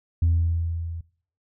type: tone with level ramp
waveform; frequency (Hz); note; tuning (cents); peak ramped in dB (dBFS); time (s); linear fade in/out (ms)
sine; 83.6; E2; +25; -14 to -31; 0.22-1.01; 5
effects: noise-tail reverb RT60 0.5 s tail -21 dB re dry + tanh soft clip ceiling -14 dBFS